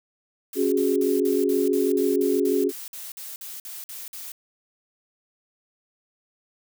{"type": "noise bursts", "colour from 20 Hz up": "blue", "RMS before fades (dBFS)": -37, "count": 16, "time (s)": [0.53, 4.32], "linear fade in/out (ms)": 2, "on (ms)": 190, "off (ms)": 50}
{"type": "chord", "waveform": "sine", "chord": "C# suspended fourth", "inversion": "none", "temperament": "just", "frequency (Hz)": [277.2, 369.6, 415.8], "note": ["C#4", "F#4", "G#4"], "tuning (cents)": [0, -2, 2], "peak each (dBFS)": [-24, -23, -23], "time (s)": [0.55, 2.72], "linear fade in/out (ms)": 50}
{"effects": []}